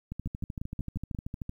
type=two click trains; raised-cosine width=5 ms; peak=-23 / -22 dBFS; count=19 / 6; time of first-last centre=0.12-1.494 / 0.26-1.148 s; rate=13.1 / 5.63 Hz; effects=10-bit